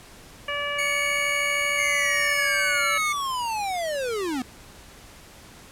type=harmonic tone; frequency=577 Hz; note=D5; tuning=31 cents flat; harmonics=1 / 2 / 3 / 4 / 5; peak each=-32 / -32 / -32 / -32 / -32 dBFS; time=0.48-2.98 s; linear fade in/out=5 ms
type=tone with pitch glide; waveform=45% pulse; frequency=2235 to 2195 Hz; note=C#7 to C#7; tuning=+14 to -18 cents; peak=-24 dBFS; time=0.78-3.13 s; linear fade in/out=10 ms; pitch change=-32 cents; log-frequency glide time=2.21-2.72 s
type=linear sweep; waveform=square; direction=down; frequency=2149 to 240 Hz; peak=-26 dBFS; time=1.78-4.42 s; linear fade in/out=2 ms
effects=pink hiss -47 dBFS RMS until 5.71 s + low-pass 12000 Hz 12 dB/octave